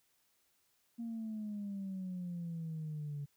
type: exponential sweep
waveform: sine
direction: down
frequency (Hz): 234.7 to 142.1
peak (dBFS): -37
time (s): 0.98-3.26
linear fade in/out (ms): 20
effects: tanh soft clip ceiling -35 dBFS + white hiss -75 dBFS RMS until 3.36 s